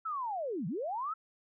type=linear two-way sweep; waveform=sine; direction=down then up; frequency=1342 to 143.9 to 1342 Hz; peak=-33 dBFS; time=0.05-1.14 s; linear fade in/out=10 ms; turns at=0.67 s; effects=none